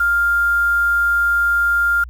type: tone with quantisation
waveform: sine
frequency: 1400 Hz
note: F6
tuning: 4 cents sharp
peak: -13 dBFS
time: 0-2.04 s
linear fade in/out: 5 ms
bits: 6
effects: added 60 Hz sine -31 dBFS peak until 2.09 s